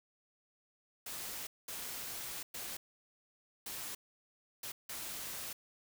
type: noise bursts at uneven times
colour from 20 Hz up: white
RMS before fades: -43 dBFS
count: 6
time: 1.06-1.47 / 1.68-2.43 / 2.54-2.77 / 3.66-3.95 / 4.63-4.72 / 4.89-5.53 s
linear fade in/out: 5 ms
effects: none